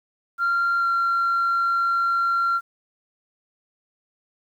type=tone with pitch glide; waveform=sine; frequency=1384 to 1373.6 Hz; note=F6 to F6; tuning=-16 to -29 cents; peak=-17 dBFS; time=0.38-2.61 s; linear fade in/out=50 ms; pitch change=-13 cents; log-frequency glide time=0.79-0.85 s; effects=tanh soft clip ceiling -16 dBFS + 9-bit